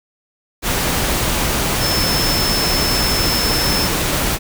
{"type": "tone in noise", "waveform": "sine", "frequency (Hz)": 5274, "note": "E8", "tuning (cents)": 0, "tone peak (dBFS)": -19, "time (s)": [1.79, 3.89], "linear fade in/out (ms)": 50, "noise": "pink", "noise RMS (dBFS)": -18, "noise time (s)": [0.62, 4.39], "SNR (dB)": -4, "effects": []}